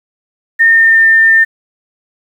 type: tone with pitch glide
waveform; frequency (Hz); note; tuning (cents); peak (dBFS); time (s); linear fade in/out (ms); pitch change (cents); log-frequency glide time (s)
sine; 1824 to 1802; A#6 to A6; -38 to +41; -4; 0.59-1.45; 20; -21; 0.69-1.02
effects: 7-bit